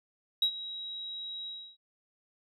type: tone with ADSR envelope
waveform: sine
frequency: 3841 Hz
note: B7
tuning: 49 cents flat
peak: -20 dBFS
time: 0.42-1.77 s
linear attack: 4 ms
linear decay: 80 ms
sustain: -17 dB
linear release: 300 ms
effects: tanh soft clip ceiling -19 dBFS